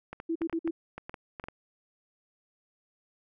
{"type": "clicks", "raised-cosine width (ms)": 0.5, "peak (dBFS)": -24, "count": 12, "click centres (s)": [0.13, 0.201, 0.418, 0.497, 0.528, 0.676, 0.98, 1.095, 1.142, 1.398, 1.44, 1.485]}
{"type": "tone bursts", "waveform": "sine", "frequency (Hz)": 329.6, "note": "E4", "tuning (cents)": 0, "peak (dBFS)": -27, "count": 4, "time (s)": [0.29, 0.71], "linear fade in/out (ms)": 10, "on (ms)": 66, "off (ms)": 52}
{"effects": []}